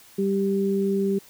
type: tone pair together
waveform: sine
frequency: 196.35 / 392.7 Hz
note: G3 / G4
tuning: +3 / +3 cents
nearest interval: octave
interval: 1200 cents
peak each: -23 dBFS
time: 0.18-1.19 s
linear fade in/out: 10 ms
effects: white hiss -51 dBFS RMS until 1.29 s